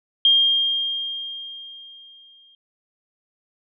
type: tone with exponential decay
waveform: sine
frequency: 3214 Hz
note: G7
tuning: 43 cents sharp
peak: -11 dBFS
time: 0.25-2.55 s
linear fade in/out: 2 ms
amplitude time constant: 500 ms
effects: none